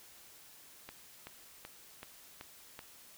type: click train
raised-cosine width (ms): 0.3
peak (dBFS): -29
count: 6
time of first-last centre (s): 0.89-2.791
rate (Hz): 2.63
effects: white hiss -57 dBFS RMS until 3.17 s